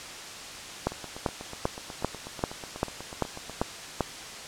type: two click trains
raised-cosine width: 1 ms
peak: -10 / -24 dBFS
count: 9 / 23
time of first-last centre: 0.87-4.007 / 0.92-3.619 s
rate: 2.55 / 8.15 Hz
effects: white hiss -40 dBFS RMS until 4.47 s + low-pass 7000 Hz 12 dB/octave